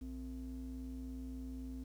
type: ring-modulated tone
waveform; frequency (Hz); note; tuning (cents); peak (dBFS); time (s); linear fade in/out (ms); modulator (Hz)
triangle; 100.4; G2; +42; -37; 0.01-1.84; 10; 159
effects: 11-bit